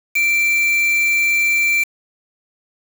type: tone with quantisation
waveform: triangle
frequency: 2349 Hz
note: D7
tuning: in tune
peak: -12 dBFS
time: 0.15-1.84 s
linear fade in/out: 10 ms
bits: 4
effects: none